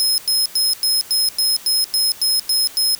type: tone bursts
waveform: sawtooth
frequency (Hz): 5140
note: E8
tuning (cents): -45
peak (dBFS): -12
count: 11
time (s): 0-2.95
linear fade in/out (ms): 0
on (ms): 180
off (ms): 97
effects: white hiss -39 dBFS RMS until 2.99 s